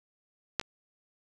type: clicks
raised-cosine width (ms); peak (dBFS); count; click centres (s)
0.2; -9 / -27; 2; 0.597 / 0.613
effects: none